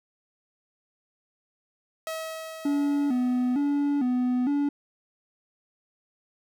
sawtooth tone with exponential decay, 642 Hz, E5, 46 cents flat, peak -26 dBFS, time 2.07-4.65 s, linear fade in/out 1 ms, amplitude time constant 560 ms
triangle tone with vibrato, 267.3 Hz, C4, 37 cents sharp, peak -20 dBFS, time 2.65-4.69 s, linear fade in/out 5 ms, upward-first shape square, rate 1.1 Hz, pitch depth 120 cents each way
effects none

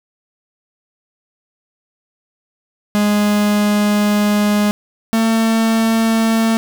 45% pulse tone pair in turn, 207.7 / 224.8 Hz, G#3 / A3, 0 / +37 cents, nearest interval minor second, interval 137 cents, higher second, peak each -12 dBFS, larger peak neither, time 2.95-4.71 / 5.13-6.57 s, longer first, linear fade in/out 0 ms, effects 7-bit

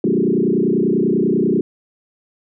sine tone with frequency modulation, 293.7 Hz, D4, in tune, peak -13 dBFS, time 0.04-1.61 s, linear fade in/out 2 ms, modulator 30.2 Hz, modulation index 3.8, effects none

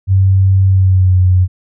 sine tone with pitch glide, 95.8 to 91.63 Hz, G2 to F#2, -39 to -16 cents, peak -6 dBFS, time 0.07-1.48 s, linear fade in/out 50 ms, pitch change -77 cents, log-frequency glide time 0.67-1.18 s, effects none

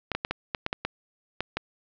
clicks, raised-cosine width 0.3 ms, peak -11 dBFS, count 10, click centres 0.117 / 0.15 / 0.249 / 0.31 / 0.548 / 0.664 / 0.729 / 0.85 / 1.406 / 1.57 s, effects low-pass 5000 Hz 12 dB/octave

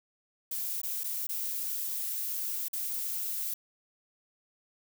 violet noise with dropouts, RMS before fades -34 dBFS, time 0.51-3.54 s, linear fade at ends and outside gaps 5 ms, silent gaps 0.816-0.833 / 1.036-1.041 / 1.27-1.29 / 2.684-2.731 s, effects none

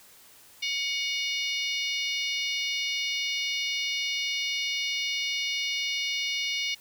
harmonic tone with a mistuned harmonic, 720 Hz, F#5, 47 cents flat, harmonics 3 / 4 / 5 / 6 / 7 / 8, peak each -31 / -33 / -35 / -37 / -38 / -39 dBFS, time 0.62-6.75 s, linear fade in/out 10 ms, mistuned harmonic 3, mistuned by +60 cents, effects white hiss -54 dBFS RMS until 6.8 s

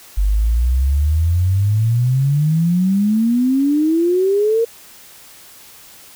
sine exponential sweep, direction up, 47.59 to 467.1 Hz, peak -12 dBFS, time 0.17-4.65 s, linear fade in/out 10 ms, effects white hiss -42 dBFS RMS until 6.15 s

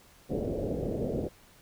white low-pass noise, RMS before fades -32 dBFS, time 0.29-1.29 s, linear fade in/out 20 ms, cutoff 590 Hz, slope 48 dB/octave, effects pink hiss -58 dBFS RMS until 1.61 s

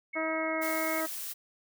sine tone with pitch glide, 2193 to 2174 Hz, C#7 to C#7, -19 to -34 cents, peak -35 dBFS, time 0.13-1.01 s, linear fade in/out 10 ms, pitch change -15 cents, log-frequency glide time 0.31-0.61 s
harmonic tone, 319.3 Hz, D#4, 45 cents sharp, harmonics 1 / 2 / 3 / 4 / 5 / 6, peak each -35 / -33 / -41 / -37 / -42 / -41 dBFS, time 0.15-1.07 s, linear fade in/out 20 ms
blue noise, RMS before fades -38 dBFS, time 0.61-1.34 s, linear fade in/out 20 ms
effects none

